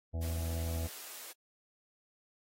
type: harmonic tone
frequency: 82.41 Hz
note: E2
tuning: in tune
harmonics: 1 / 2 / 3 / 4 / 6 / 7 / 8 / 9 / 10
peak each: -33 / -48 / -47 / -53 / -50 / -55 / -50 / -62 / -59 dBFS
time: 0.13-0.88 s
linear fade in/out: 20 ms
type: high-pass noise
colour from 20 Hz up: white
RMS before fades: -47 dBFS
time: 0.21-1.33 s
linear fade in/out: 20 ms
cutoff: 320 Hz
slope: 24 dB/octave
effects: AAC 48 kbps